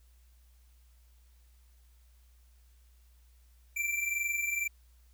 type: tone pair together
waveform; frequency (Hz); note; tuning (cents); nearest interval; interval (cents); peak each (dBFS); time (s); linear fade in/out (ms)
square; 2346 / 2368; D7 / D7; -2 / +14; unison; 16; -32 / -37; 3.76-4.68; 10
effects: added 60 Hz sine -58 dBFS peak until 5.13 s + white hiss -71 dBFS RMS until 5.13 s